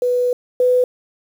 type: tone pair in turn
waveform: sine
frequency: 493.9 / 499.6 Hz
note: B4 / B4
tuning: 0 / +20 cents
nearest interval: unison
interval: 20 cents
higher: second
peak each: -14 / -11 dBFS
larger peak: second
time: 0.02-0.33 / 0.6-0.84 s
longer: first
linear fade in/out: 2 ms
effects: 7-bit